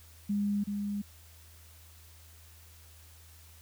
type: tone with echo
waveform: sine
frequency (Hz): 203.8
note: G#3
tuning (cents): -32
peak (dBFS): -27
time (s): 0.29-0.64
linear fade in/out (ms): 10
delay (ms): 380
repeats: 1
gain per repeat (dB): -4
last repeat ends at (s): 1.02
effects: added 81 Hz sine -54 dBFS peak until 3.61 s + white hiss -58 dBFS RMS until 3.61 s